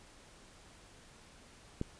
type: click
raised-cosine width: 3 ms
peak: -21 dBFS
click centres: 1.814 s
effects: pink hiss -58 dBFS RMS until 1.99 s + resampled to 22050 Hz